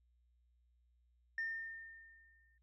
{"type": "tone with exponential decay", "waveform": "sine", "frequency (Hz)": 1813, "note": "A#6", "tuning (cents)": -49, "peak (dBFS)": -34, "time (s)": [1.38, 2.58], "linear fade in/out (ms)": 2, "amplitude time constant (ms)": 260, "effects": ["tanh soft clip ceiling -33 dBFS", "added 60 Hz sine -70 dBFS peak until 2.62 s"]}